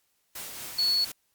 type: noise with tremolo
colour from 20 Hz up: white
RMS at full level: -38 dBFS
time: 0.35-1.12 s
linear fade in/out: 5 ms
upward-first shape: sine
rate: 4.3 Hz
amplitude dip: 30%
type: tone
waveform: sine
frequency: 4400 Hz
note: C#8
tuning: 14 cents flat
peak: -22 dBFS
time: 0.78-1.05 s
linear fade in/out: 10 ms
effects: white hiss -72 dBFS RMS until 1.34 s + Opus 48 kbps